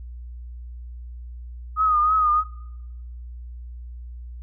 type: tone with vibrato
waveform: sine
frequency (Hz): 1244.5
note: D#6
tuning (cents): 0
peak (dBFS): -16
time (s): 1.76-2.44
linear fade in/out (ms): 50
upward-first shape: triangle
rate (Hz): 3.2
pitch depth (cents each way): 65
effects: noise-tail reverb RT60 1.0 s tail -25 dB re dry + added 60 Hz sine -34 dBFS peak until 4.42 s